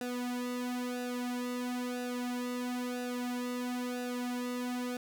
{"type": "tone with flanger", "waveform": "sawtooth", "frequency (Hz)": 246.9, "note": "B3", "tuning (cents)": 0, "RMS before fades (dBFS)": -36, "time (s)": [0.01, 4.97], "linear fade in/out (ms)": 2, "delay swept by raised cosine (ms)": [0.92, 2.82], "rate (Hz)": 1, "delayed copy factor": -0.9, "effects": []}